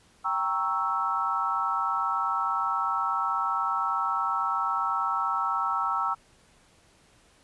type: chord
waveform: sine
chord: G diminished seventh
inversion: none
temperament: equal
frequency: 784 / 932.3 / 1108.7 / 1318.5 Hz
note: G5 / Bb5 / Db6 / Fb6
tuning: 0 / 0 / 0 / 0 cents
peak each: -33 / -31 / -32 / -27 dBFS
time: 0.24-6.15 s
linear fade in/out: 20 ms
effects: pink hiss -60 dBFS RMS until 7.43 s + resampled to 24000 Hz